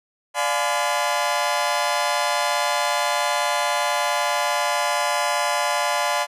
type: chord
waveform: sawtooth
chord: D diminished seventh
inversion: none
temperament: just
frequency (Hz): 587.3 / 704.8 / 845.8 / 1014.9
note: D5 / F5 / Ab5 / Cb6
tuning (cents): 0 / +16 / +31 / +47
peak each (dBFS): -22 / -22 / -22 / -21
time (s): 0.34-6.27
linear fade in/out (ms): 50
effects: low-pass 11000 Hz 12 dB/octave